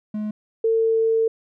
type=tone pair in turn; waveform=triangle / sine; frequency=212.2 / 449.6 Hz; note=G#3 / A4; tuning=+38 / +37 cents; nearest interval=octave + minor second; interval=1299 cents; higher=second; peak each=-22 / -16 dBFS; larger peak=second; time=0.14-0.31 / 0.64-1.28 s; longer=second; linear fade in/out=5 ms; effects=none